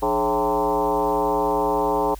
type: tone with frequency modulation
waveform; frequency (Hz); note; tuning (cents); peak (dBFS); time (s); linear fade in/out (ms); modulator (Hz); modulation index
sine; 660; E5; +2; -18; 0.02-2.15; 10; 120; 2.9
effects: added 50 Hz sine -36 dBFS peak until 2.19 s + white hiss -48 dBFS RMS until 2.19 s